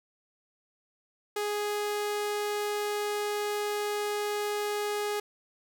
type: tone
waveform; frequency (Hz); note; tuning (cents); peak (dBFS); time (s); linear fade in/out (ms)
sawtooth; 415.3; G#4; 0; -25; 1.36-5.2; 5
effects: none